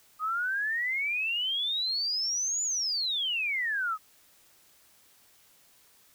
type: exponential two-way sweep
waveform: sine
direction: up then down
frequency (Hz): 1232 to 7040 to 1232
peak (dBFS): -27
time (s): 0.19-3.98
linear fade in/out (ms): 50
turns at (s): 2.63
effects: white hiss -61 dBFS RMS until 6.14 s